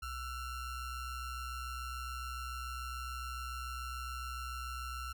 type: ring-modulated tone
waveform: square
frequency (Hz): 698.5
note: F5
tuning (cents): 0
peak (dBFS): -37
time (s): 0.02-5.13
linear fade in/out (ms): 10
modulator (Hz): 635
effects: none